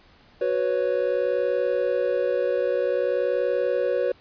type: chord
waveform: triangle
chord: F# suspended fourth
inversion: none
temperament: equal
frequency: 370 / 493.9 / 554.4 Hz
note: F#4 / B4 / C#5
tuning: 0 / 0 / 0 cents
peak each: -26 / -22 / -23 dBFS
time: 0.41-4.12 s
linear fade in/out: 5 ms
effects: pink hiss -55 dBFS RMS until 4.2 s + resampled to 11025 Hz